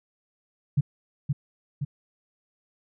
sine tone with echo, 142 Hz, C#3, 42 cents sharp, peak -17 dBFS, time 0.77-0.81 s, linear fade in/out 10 ms, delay 520 ms, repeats 2, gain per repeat -4 dB, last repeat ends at 1.85 s, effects none

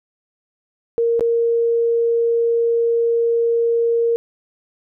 sine tone with dropouts, 465.2 Hz, A#4, 4 cents flat, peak -14 dBFS, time 0.98-4.16 s, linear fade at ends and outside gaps 0 ms, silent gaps 1.195-1.208 s, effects none

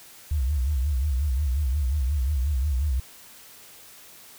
sine tone with vibrato, 68.8 Hz, C#2, 12 cents flat, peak -21 dBFS, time 0.31-3 s, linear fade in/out 5 ms, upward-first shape sine, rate 5.6 Hz, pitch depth 190 cents each way, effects white hiss -48 dBFS RMS until 4.38 s

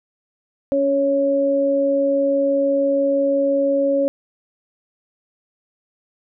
sine tone pair together, 280.3 / 554.4 Hz, C#4 / C#5, +19 / 0 cents, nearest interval octave, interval 1181 cents, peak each -21 / -16 dBFS, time 0.72-4.08 s, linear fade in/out 0 ms, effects none

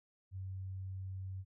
sine tone, 94.8 Hz, F#2, 43 cents sharp, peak -40 dBFS, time 0.31-1.45 s, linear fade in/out 50 ms, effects none

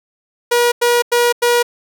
sawtooth tone bursts, 480.1 Hz, B4, 49 cents flat, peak -7 dBFS, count 4, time 0.51-1.629 s, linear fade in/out 10 ms, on 210 ms, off 93 ms, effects none

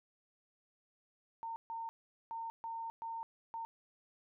sine tone bursts at uneven times, 912 Hz, A#5, 38 cents flat, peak -39 dBFS, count 6, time 1.43-1.56 / 1.7-1.89 / 2.31-2.5 / 2.64-2.9 / 3.02-3.23 / 3.54-3.65 s, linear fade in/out 0 ms, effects none

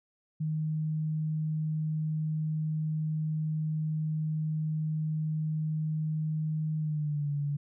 sine tone with pitch glide, 155.56 to 144.31 Hz, D#3 to D3, 0 to -30 cents, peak -28 dBFS, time 0.4-7.57 s, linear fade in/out 10 ms, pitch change -130 cents, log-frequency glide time 6.78-7.31 s, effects none

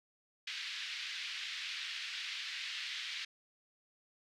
white band-pass noise, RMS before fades -42 dBFS, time 0.47-3.25 s, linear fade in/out 5 ms, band 1800 to 4100 Hz, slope 24 dB/octave, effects none

